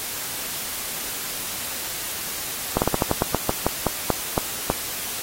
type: slowing click train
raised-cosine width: 1 ms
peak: -5 dBFS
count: 14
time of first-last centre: 2.77-4.701 s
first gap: 49 ms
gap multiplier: 1.17
effects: white hiss -30 dBFS RMS until 5.22 s + AAC 48 kbps